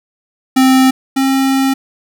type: tone pair in turn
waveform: square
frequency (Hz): 261.7 / 268.3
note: C4 / C4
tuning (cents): 0 / +44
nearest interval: unison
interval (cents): 44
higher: second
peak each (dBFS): -7 / -11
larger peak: first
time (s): 0.56-0.91 / 1.16-1.74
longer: second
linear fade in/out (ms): 10
effects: none